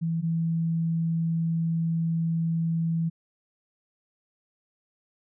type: tone pair in turn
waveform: sine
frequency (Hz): 164.81 / 164.81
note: E3 / E3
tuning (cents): 0 / 0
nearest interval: unison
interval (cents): 0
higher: neither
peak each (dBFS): -24 / -23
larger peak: second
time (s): 0.01-0.22 / 0.22-3.1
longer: second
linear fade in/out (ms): 20
effects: none